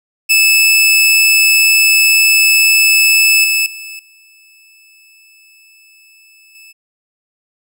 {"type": "tone with level steps", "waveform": "sawtooth", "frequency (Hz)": 2618, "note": "E7", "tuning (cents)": -13, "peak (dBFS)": [-4, -8, -24, -40, -34], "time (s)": [0.29, 6.73], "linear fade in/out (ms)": 20, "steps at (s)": [3.44, 3.66, 3.99, 6.55], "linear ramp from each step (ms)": 2, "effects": []}